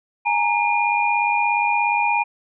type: tone cluster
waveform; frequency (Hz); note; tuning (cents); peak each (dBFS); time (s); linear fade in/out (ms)
sine; 833 / 930 / 2424; G#5 / A#5 / D#7; +5 / -4 / -46; -21; 0.25-2.24; 20
effects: none